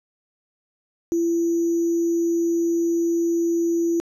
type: tone with sample-and-hold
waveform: sine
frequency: 337.4 Hz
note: E4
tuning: 40 cents sharp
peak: -18 dBFS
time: 1.12-4 s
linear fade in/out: 0 ms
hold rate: 6300 Hz
effects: low-pass 10000 Hz 12 dB/octave